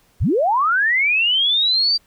sine linear sweep, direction up, 32.48 to 4721 Hz, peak -14 dBFS, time 0.2-1.98 s, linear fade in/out 20 ms, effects pink hiss -58 dBFS RMS until 2.06 s

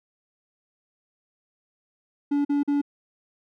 triangle tone bursts, 286.7 Hz, D4, 42 cents flat, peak -18 dBFS, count 3, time 2.31-2.816 s, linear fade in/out 10 ms, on 140 ms, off 43 ms, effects none

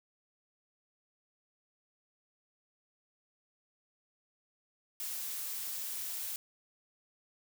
blue noise, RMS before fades -39 dBFS, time 5-6.36 s, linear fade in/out 0 ms, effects none

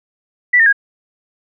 sine tone with pitch steps, 1966 / 1818 / 1637 Hz, B6 / A#6 / G#6, -8 / -44 / -25 cents, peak -7 dBFS, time 0.53-0.728 s, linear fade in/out 10 ms, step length 66 ms, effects none

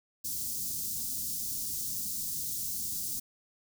white band-stop noise, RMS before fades -35 dBFS, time 0.24-3.2 s, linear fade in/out 10 ms, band 260 to 5100 Hz, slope 24 dB/octave, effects none

